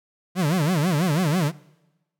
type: tone with vibrato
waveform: 40% pulse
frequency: 164.81 Hz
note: E3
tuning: in tune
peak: -18 dBFS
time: 0.35-1.52 s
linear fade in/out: 50 ms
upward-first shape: sine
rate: 6.1 Hz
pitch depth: 250 cents each way
effects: noise-tail reverb RT60 1.0 s tail -22 dB re dry